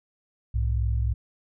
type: tone pair together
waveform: sine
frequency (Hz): 63.21 / 106.3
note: B1 / G#2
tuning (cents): +41 / +41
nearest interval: major sixth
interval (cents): 900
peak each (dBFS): -23 / -27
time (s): 0.54-1.14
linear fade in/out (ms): 10
effects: none